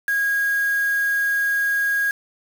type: tone with quantisation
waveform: sine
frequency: 1640 Hz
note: G#6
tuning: 22 cents flat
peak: -18 dBFS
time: 0.08-2.11 s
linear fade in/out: 2 ms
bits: 5
effects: none